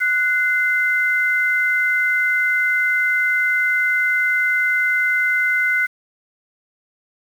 sine tone pair together, 1480 / 2070 Hz, F#6 / C7, 0 / -19 cents, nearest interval tritone, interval 581 cents, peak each -18 dBFS, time 0-5.87 s, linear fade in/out 20 ms, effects 7-bit

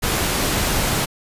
pink noise, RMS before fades -20 dBFS, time 0.02-1.06 s, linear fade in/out 20 ms, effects resampled to 32000 Hz

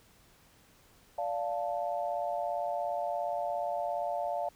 sine chord, D minor, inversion none, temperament equal with one note detuned, 581.3 / 698.5 / 880 Hz, D5 / F5 / A5, -18 / 0 / 0 cents, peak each -35 / -33 / -38 dBFS, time 1.18-4.49 s, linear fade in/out 5 ms, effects pink hiss -62 dBFS RMS until 4.55 s

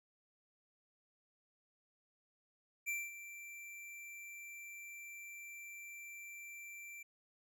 square tone with ADSR envelope, 2349 Hz, D7, in tune, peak -36 dBFS, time 2.86-7.03 s, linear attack 27 ms, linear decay 220 ms, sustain -13 dB, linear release 7 ms, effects none

